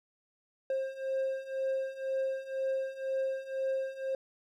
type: beating tone pair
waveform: triangle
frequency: 531 / 533 Hz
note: C5 / C5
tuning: +25 / +32 cents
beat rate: 2 Hz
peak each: -34 / -31 dBFS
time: 0.7-4.15 s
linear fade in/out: 2 ms
effects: none